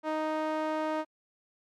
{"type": "tone with band-pass filter", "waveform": "sawtooth", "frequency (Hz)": 311.1, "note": "D#4", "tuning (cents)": 0, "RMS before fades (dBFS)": -31, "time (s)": [0.03, 1.05], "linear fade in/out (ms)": 50, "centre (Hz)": 800, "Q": 1.2, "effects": ["MP3 96 kbps"]}